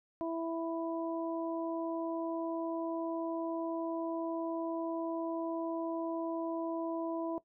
harmonic tone, 330.2 Hz, E4, 3 cents sharp, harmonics 1 / 2 / 3, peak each -35 / -37 / -44 dBFS, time 0.21-7.38 s, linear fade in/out 0 ms, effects noise-tail reverb RT60 0.1 s tail -17 dB re dry

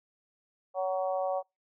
harmonic tone, 187.1 Hz, F#3, 20 cents sharp, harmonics 3 / 4 / 5 / 6, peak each -30 / -32 / -41 / -41 dBFS, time 0.74-1.43 s, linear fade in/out 50 ms, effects noise-tail reverb RT60 0.2 s tail -25 dB re dry

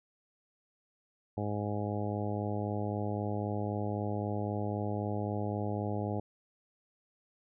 harmonic tone, 103.83 Hz, G#2, in tune, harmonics 1 / 2 / 3 / 4 / 5 / 6 / 7 / 8, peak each -35 / -38 / -40 / -41 / -42 / -43 / -43 / -44 dBFS, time 1.37-6.2 s, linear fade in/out 5 ms, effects none

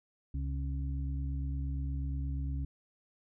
harmonic tone, 68.5 Hz, C#2, 20 cents flat, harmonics 1 / 2 / 4, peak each -33 / -39 / -45 dBFS, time 0.34-2.65 s, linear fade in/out 5 ms, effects none

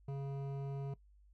sine tone with hard clipping, 138.4 Hz, C#3, 2 cents flat, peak -40 dBFS, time 0.08-0.94 s, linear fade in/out 5 ms, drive 12 dB, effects noise-tail reverb RT60 0.1 s tail -20 dB re dry + added 50 Hz sine -61 dBFS peak until 1.33 s

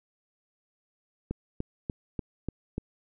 click train, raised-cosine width 3 ms, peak -18 dBFS, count 6, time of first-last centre 1.31-2.781 s, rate 3.4 Hz, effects none

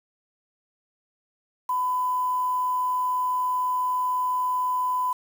sine tone with quantisation, 1003 Hz, B5, 26 cents sharp, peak -22 dBFS, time 1.69-5.13 s, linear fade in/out 5 ms, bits 7, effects none

